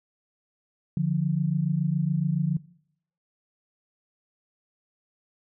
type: tone pair together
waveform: sine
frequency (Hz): 147.47 / 174.61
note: D3 / F3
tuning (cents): +8 / 0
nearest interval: minor third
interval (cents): 292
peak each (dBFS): -25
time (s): 0.97-2.57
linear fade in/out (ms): 2
effects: noise-tail reverb RT60 0.7 s tail -22 dB re dry